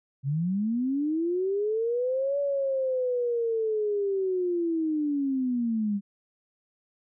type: linear two-way sweep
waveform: sine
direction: up then down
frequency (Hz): 130 to 571 to 196.9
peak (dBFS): -24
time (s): 0.23-6.01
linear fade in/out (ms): 50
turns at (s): 2.39
effects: none